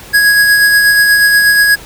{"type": "tone with tremolo", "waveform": "square", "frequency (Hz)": 1661.2, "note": "G#6", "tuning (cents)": 0, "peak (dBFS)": -5, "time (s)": [0.13, 1.76], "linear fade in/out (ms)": 20, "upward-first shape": "sine", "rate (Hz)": 8.3, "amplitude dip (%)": 30, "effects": ["pink hiss -33 dBFS RMS until 1.85 s"]}